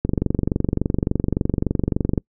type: click train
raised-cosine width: 3 ms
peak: -6 dBFS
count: 51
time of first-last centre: 0.05-2.178 s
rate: 23.5 Hz
effects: noise-tail reverb RT60 0.1 s tail -26 dB re dry